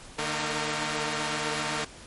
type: tone cluster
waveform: 5% pulse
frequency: 150.9 / 227.5 / 309.5 / 448.9 / 470.5 Hz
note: D3 / A#3 / D#4 / A4 / A#4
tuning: +47 / -42 / -9 / +35 / +16 cents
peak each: -21 / -22 / -25 / -27 / -24 dBFS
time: 0.18-1.85 s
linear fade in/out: 10 ms
effects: pink hiss -47 dBFS RMS until 2.06 s + MP3 48 kbps